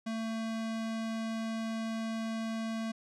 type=tone; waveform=square; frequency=224.1 Hz; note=A3; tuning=32 cents sharp; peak=-34 dBFS; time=0.06-2.92 s; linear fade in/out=10 ms; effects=low-pass 7000 Hz 12 dB/octave